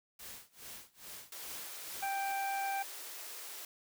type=noise with tremolo; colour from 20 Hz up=white; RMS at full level=-47 dBFS; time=0.19-2.32 s; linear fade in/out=5 ms; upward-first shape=sine; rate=2.4 Hz; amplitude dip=95%
type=high-pass noise; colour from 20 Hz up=white; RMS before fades=-46 dBFS; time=1.32-3.65 s; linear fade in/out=2 ms; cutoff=310 Hz; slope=48 dB/octave
type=harmonic tone; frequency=786 Hz; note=G5; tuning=4 cents sharp; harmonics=1 / 2 / 3; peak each=-34 / -43 / -44 dBFS; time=2.02-2.83 s; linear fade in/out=10 ms
effects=none